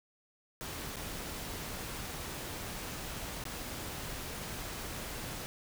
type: noise with dropouts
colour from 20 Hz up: pink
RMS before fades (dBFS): -41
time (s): 0.61-5.46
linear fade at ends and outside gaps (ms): 0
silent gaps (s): 0.959-0.967 / 3.439-3.453
effects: none